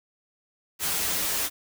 white noise with comb filter, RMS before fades -27 dBFS, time 0.79-1.5 s, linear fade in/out 50 ms, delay 8.1 ms, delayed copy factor -0.8, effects none

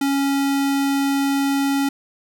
square tone, 277.2 Hz, C#4, in tune, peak -18 dBFS, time 0.01-1.89 s, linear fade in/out 5 ms, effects none

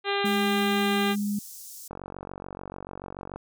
harmonic tone, 400.3 Hz, G4, 36 cents sharp, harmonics 1 / 2 / 3 / 4 / 5 / 6 / 7 / 8 / 9 / 10, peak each -28 / -31 / -33 / -34 / -35 / -36 / -36 / -37 / -38 / -38 dBFS, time 0.04-1.16 s, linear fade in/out 50 ms
sine tone with pitch glide, 207.7 to 205 Hz, G#3 to G#3, 0 to -22 cents, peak -25 dBFS, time 0.24-1.39 s, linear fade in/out 5 ms, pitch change -22 cents, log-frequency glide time 0.35-1.23 s
pink high-pass noise, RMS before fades -43 dBFS, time 0.25-1.88 s, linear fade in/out 5 ms, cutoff 5900 Hz, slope 24 dB/octave
click train, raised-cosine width 1 ms, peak -23 dBFS, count 69, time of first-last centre 1.91-3.36 s, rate 46.9 Hz
effects none

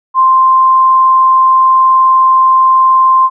sine tone, 1046.5 Hz, C6, in tune, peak -4 dBFS, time 0.14-3.3 s, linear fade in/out 50 ms, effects none

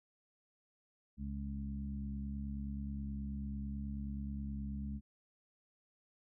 harmonic tone with a mistuned harmonic, 69.3 Hz, C#2, in tune, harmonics 1 / 2 / 3 / 4, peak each -41 / -48 / -42 / -55 dBFS, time 1.17-5.01 s, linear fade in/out 50 ms, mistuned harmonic 1, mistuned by -17 cents, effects none

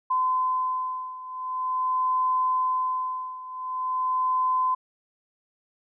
sine beating tone pair, 1023 / 1023.45 Hz, C6 / C6, -39 / -39 cents, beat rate 0.45 Hz, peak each -25 / -28 dBFS, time 0.1-4.75 s, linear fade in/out 10 ms, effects none

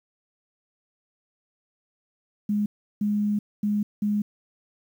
sine tone bursts at uneven times, 207.7 Hz, G#3, in tune, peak -21 dBFS, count 4, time 2.49-2.66 / 3.01-3.39 / 3.63-3.83 / 4.02-4.22 s, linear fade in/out 5 ms, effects 9-bit

